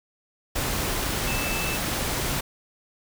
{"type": "tone in noise", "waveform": "sine", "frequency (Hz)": 2637, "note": "E7", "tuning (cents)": 0, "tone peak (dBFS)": -31, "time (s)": [1.27, 1.77], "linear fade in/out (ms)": 10, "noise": "pink", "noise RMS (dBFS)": -27, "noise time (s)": [0.55, 2.41], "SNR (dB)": -7, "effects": []}